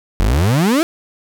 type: exponential sweep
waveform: 35% pulse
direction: up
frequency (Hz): 42.61 to 347.1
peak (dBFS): -10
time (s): 0.2-0.83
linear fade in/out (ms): 0
effects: none